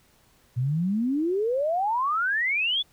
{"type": "exponential sweep", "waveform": "sine", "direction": "up", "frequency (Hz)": [117.6, 3520], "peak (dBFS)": -22, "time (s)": [0.56, 2.83], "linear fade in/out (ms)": 20, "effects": ["pink hiss -61 dBFS RMS until 2.92 s"]}